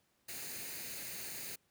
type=noise with comb filter; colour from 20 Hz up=white; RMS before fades=-44 dBFS; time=0.28-1.56 s; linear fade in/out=10 ms; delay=0.45 ms; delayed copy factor=+0.55; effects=pink hiss -75 dBFS RMS until 1.7 s + high-pass 80 Hz 12 dB/octave